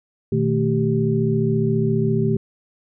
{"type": "tone cluster", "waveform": "sine", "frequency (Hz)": [120.7, 155.3, 220.5, 389.3], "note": ["B2", "D#3", "A3", "G4"], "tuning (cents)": [-39, -3, 4, -12], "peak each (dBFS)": -22, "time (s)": [0.32, 2.37], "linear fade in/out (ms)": 5, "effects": []}